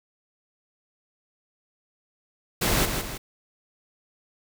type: noise with echo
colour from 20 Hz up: pink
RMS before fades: -23 dBFS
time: 2.61-2.86 s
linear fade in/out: 10 ms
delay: 160 ms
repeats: 2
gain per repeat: -6 dB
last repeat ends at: 3.18 s
effects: none